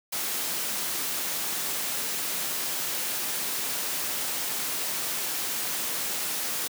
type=noise; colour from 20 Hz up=white; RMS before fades=-30 dBFS; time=0.12-6.68 s; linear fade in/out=10 ms; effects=high-pass 150 Hz 12 dB/octave